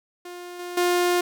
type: tone with level steps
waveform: sawtooth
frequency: 354.1 Hz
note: F4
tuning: 24 cents sharp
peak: -32 / -28 / -15 dBFS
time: 0.25-1.21 s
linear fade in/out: 5 ms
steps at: 0.59 / 0.77 s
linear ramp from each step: 5 ms
effects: none